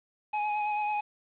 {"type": "tone with vibrato", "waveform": "square", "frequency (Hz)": 839, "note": "G#5", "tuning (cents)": 17, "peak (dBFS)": -28, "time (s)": [0.33, 1.01], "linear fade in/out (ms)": 10, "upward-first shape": "sine", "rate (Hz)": 9.1, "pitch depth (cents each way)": 20, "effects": ["resampled to 8000 Hz", "9-bit"]}